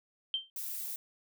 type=tone with exponential decay; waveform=sine; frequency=3136 Hz; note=G7; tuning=in tune; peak=-26 dBFS; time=0.34-0.5 s; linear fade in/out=1 ms; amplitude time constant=34 ms
type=noise; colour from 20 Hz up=violet; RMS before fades=-39 dBFS; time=0.56-0.96 s; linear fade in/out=2 ms
effects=none